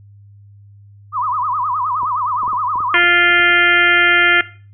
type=tone with vibrato; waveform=sine; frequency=1108.7 Hz; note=C#6; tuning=in tune; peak=-16 dBFS; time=1.12-2.99 s; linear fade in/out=50 ms; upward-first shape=sine; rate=9.6 Hz; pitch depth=240 cents each way
type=clicks; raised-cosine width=2 ms; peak=-24 dBFS; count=10; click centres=2.032 / 2.433 / 2.479 / 2.532 / 2.757 / 2.805 / 3.038 / 3.306 / 3.399 / 3.504 s
type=harmonic tone; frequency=349.2 Hz; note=F4; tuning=in tune; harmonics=1 / 2 / 4 / 5 / 6 / 7 / 8 / 9; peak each=-22 / -24 / -15 / -15 / -15 / -19 / -25 / -23 dBFS; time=2.94-4.41 s; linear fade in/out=2 ms
effects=noise-tail reverb RT60 0.4 s tail -17 dB re dry + added 101 Hz sine -40 dBFS peak until 4.73 s